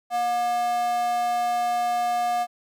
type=tone with high-pass filter; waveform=square; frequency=238.9 Hz; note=A#3; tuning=43 cents sharp; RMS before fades=-24 dBFS; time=0.1-2.47 s; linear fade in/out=50 ms; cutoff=770 Hz; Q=7.7; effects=none